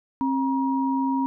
sine tone pair together, 267.1 / 951.8 Hz, C4 / A#5, +36 / +36 cents, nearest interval octave + minor seventh, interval 2200 cents, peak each -22 / -26 dBFS, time 0.21-1.26 s, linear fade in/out 0 ms, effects none

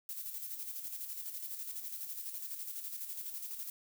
violet noise with tremolo, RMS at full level -41 dBFS, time 0.09-3.7 s, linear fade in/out 2 ms, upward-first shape square, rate 12 Hz, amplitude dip 45%, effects none

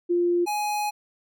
sine / square tone pair in turn, 349.2 / 835.6 Hz, F4 / G#5, 0 / +10 cents, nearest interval octave + minor third, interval 1510 cents, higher second, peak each -19 / -25 dBFS, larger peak first, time 0.09-0.46 / 0.46-0.91 s, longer second, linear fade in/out 20 ms, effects none

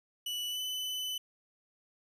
40% pulse tone with pitch glide, 2960 to 3008 Hz, F#7 to F#7, 0 to +28 cents, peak -33 dBFS, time 0.26-1.18 s, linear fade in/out 5 ms, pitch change +28 cents, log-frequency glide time 0.49-0.6 s, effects none

